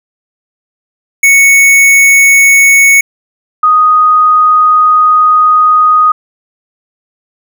square / sine tone pair in turn, 2217 / 1244.2 Hz, C#7 / D#6, 0 / 0 cents, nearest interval minor seventh, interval 1000 cents, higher first, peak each -3 dBFS, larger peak neither, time 1.23-3.01 / 3.63-6.12 s, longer second, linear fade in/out 5 ms, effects none

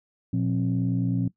sine tone cluster, 119 / 178.3 / 268.2 Hz, A#2 / F3 / C4, +36 / +36 / +43 cents, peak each -25 / -25 / -27 dBFS, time 0.33-1.28 s, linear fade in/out 5 ms, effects noise-tail reverb RT60 0.1 s tail -19 dB re dry + tanh soft clip ceiling -15 dBFS

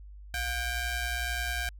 sawtooth ring-modulated tone, 771 Hz, G5, 29 cents flat, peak -23 dBFS, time 0.34-1.69 s, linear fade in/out 2 ms, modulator 832 Hz, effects added 50 Hz sine -44 dBFS peak until 1.79 s

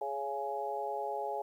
harmonic tone with a mistuned harmonic, 139.3 Hz, C#3, 9 cents sharp, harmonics 3 / 4 / 5 / 6, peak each -40 / -40 / -40 / -37 dBFS, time 0.01-1.42 s, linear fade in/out 5 ms, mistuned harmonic 5, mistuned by -26 cents, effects 11-bit

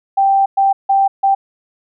sine tone bursts at uneven times, 784 Hz, G5, in tune, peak -9 dBFS, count 4, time 0.17-0.46 / 0.57-0.73 / 0.89-1.08 / 1.23-1.35 s, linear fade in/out 10 ms, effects none

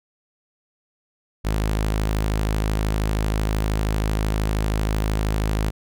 sawtooth tone, 52.9 Hz, G#1, 33 cents sharp, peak -16 dBFS, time 1.44-5.71 s, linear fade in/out 20 ms, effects none

